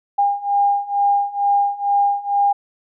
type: beating tone pair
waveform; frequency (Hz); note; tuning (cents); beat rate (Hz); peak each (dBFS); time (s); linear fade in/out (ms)
sine; 806 / 808.2; G5 / G#5; +48 / -47; 2.2; -19 / -17; 0.18-2.53; 10
effects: none